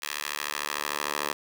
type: tone with high-pass filter sweep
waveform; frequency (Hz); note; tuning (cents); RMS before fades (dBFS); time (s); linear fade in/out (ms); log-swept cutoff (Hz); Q
10% pulse; 73.42; D2; 0; -32; 0.02-1.33; 5; 1900 to 740; 0.83
effects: none